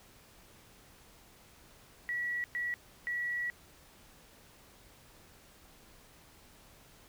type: tone bursts at uneven times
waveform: sine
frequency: 1935 Hz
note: B6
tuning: 36 cents flat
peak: -32 dBFS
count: 3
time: 2.09-2.44 / 2.55-2.74 / 3.07-3.5 s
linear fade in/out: 0 ms
effects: pink hiss -59 dBFS RMS until 7.08 s